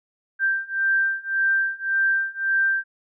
sine beating tone pair, 1573 / 1574.8 Hz, G6 / G6, +6 / +8 cents, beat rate 1.8 Hz, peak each -23 / -22 dBFS, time 0.39-2.84 s, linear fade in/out 50 ms, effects none

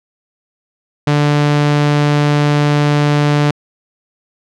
sawtooth tone, 146.83 Hz, D3, in tune, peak -6 dBFS, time 1.07-3.51 s, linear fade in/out 5 ms, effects low-pass 5000 Hz 12 dB/octave

